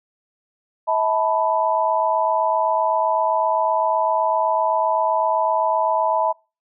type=chord; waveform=sine; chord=E suspended fourth; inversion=none; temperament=equal with one note detuned; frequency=643.8 / 880 / 987.8 Hz; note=E5 / A5 / B5; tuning=-41 / 0 / 0 cents; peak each=-21 dBFS; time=0.87-6.33 s; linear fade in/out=20 ms; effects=noise-tail reverb RT60 0.3 s tail -25 dB re dry